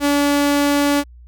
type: tone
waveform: sawtooth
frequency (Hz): 286.8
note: D4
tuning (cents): -41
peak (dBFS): -10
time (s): 0-1.04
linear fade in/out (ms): 50
effects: added 60 Hz sine -39 dBFS peak until 1.27 s